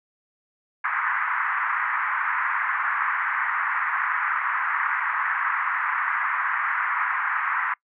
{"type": "band-pass noise", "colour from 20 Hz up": "pink", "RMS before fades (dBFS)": -25, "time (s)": [0.84, 7.74], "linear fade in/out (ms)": 5, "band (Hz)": [1000, 2000], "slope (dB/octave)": 48, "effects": ["noise-tail reverb RT60 0.1 s tail -24 dB re dry"]}